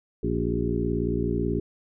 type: harmonic tone with a mistuned harmonic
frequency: 58.27 Hz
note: A#1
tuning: in tune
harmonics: 1 / 2 / 3 / 4 / 5 / 6 / 7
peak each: -31 / -31 / -31 / -31 / -31 / -31 / -31 dBFS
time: 0.23-1.6 s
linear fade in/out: 5 ms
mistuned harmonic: 6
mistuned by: +63 cents
effects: none